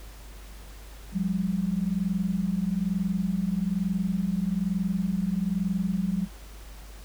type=tone pair together; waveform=sine; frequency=178.28 / 199.4 Hz; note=F3 / G3; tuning=+36 / +30 cents; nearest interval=major second; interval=194 cents; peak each=-27 dBFS; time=1.12-6.28 s; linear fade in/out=50 ms; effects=added 50 Hz sine -42 dBFS peak until 7.04 s + pink hiss -50 dBFS RMS until 7.04 s